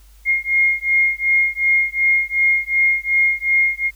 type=beating tone pair; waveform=sine; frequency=2136 / 2138.7 Hz; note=C7 / C7; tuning=+35 / +37 cents; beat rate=2.7 Hz; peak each=-17 dBFS; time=0.25-3.91 s; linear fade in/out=50 ms; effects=added 50 Hz sine -44 dBFS peak until 3.95 s + white hiss -55 dBFS RMS until 3.95 s